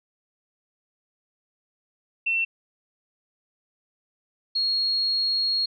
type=tone pair in turn; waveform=sine; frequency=2697 / 4294 Hz; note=E7 / C8; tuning=+39 / +44 cents; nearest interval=minor sixth; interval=805 cents; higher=second; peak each=-21 dBFS; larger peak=neither; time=2.26-2.45 / 4.55-5.66 s; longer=second; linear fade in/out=10 ms; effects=none